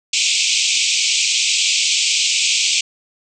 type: band-pass noise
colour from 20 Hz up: pink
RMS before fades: -17 dBFS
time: 0.13-2.81 s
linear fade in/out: 5 ms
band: 2300 to 8000 Hz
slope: 96 dB/octave
effects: none